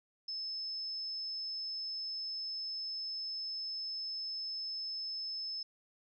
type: tone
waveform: sine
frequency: 5230 Hz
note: E8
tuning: 15 cents flat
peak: -37 dBFS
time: 0.28-5.63 s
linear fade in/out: 5 ms
effects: none